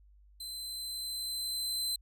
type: tone with level ramp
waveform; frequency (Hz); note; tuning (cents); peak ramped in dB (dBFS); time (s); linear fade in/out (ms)
sawtooth; 4066; B7; +50; -37 to -28; 0.4-1.96; 5
effects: added 50 Hz sine -57 dBFS peak until 2.01 s